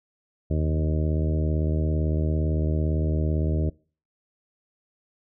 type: harmonic tone with a mistuned harmonic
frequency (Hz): 77.78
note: D#2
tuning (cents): 0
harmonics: 1 / 2 / 3 / 4 / 5 / 6 / 7 / 8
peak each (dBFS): -23 / -27 / -34 / -33 / -35 / -40 / -39 / -38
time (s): 0.5-3.7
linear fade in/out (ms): 10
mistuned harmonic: 1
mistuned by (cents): +39
effects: noise-tail reverb RT60 0.4 s tail -24 dB re dry